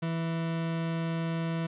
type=tone; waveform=40% pulse; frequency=164.81 Hz; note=E3; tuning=in tune; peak=-28 dBFS; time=0.02-1.67 s; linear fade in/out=10 ms; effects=resampled to 8000 Hz + 10-bit